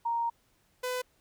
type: tone pair in turn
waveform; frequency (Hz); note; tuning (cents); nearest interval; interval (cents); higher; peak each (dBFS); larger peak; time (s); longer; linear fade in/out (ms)
sine / sawtooth; 932.3 / 501.9; A#5 / B4; 0 / +28; major seventh; 1072; first; -27; neither; 0.05-0.3 / 0.83-1.02; first; 10
effects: pink hiss -69 dBFS RMS until 1.2 s